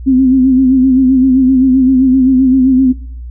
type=tone with vibrato; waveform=sine; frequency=260.4 Hz; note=C4; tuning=8 cents flat; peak=-5 dBFS; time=0.06-2.93 s; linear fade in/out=20 ms; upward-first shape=sine; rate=7.7 Hz; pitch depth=53 cents each way; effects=noise-tail reverb RT60 0.6 s tail -20 dB re dry + added 60 Hz sine -23 dBFS peak until 3.3 s